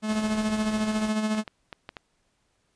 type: tone with tremolo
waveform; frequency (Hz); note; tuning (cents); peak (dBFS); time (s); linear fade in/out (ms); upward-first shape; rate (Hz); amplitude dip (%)
45% pulse; 215.5; A3; -36; -22; 0.02-1.44; 50; sine; 14; 50
type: noise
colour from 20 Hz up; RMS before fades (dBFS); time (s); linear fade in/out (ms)
pink; -41; 0.09-1.1; 5
type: clicks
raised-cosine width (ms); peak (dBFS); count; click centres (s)
0.3; -21; 6; 1.349 / 1.382 / 1.478 / 1.728 / 1.891 / 1.968
effects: pink hiss -71 dBFS RMS until 2.75 s + resampled to 22050 Hz